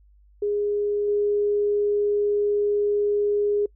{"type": "tone with level steps", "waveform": "sine", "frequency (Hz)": 412.1, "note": "G#4", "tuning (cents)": -13, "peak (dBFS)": [-21, -19], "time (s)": [0.42, 3.66], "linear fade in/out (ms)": 5, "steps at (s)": 1.08, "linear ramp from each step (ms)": 2, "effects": ["noise-tail reverb RT60 0.1 s tail -25 dB re dry", "added 50 Hz sine -52 dBFS peak until 3.75 s"]}